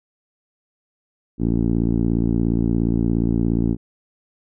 10% pulse tone with low-pass filter, 57.1 Hz, A#1, 35 cents flat, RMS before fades -19 dBFS, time 1.38-3.77 s, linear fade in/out 50 ms, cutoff 290 Hz, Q 1.7, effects none

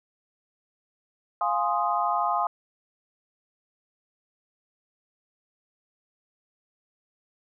sine chord, F minor seventh, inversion none, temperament equal, 698.5 / 830.6 / 1046.5 / 1244.5 Hz, F5 / Ab5 / C6 / Eb6, 0 / 0 / 0 / 0 cents, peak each -28 dBFS, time 1.41-2.47 s, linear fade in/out 2 ms, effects none

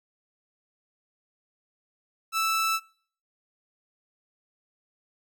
sawtooth tone, 1318.5 Hz, E6, in tune, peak -20 dBFS, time 2.32-2.8 s, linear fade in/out 50 ms, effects noise-tail reverb RT60 0.5 s tail -24 dB re dry

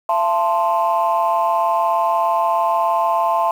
sine chord, A minor, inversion second, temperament equal with one note detuned, 676.6 / 880 / 1046.5 Hz, E5 / A5 / C6, +45 / 0 / 0 cents, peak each -18 dBFS, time 0.09-3.51 s, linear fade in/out 2 ms, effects tanh soft clip ceiling -8 dBFS + 7-bit

